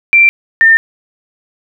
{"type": "tone pair in turn", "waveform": "sine", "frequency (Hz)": [2355, 1807.3], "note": ["D7", "A6"], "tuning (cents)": [4, 46], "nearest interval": "perfect fourth", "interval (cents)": 458, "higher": "first", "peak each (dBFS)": -3, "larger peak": "neither", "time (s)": [[0.13, 0.29], [0.61, 0.77]], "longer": "neither", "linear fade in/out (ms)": 0, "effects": []}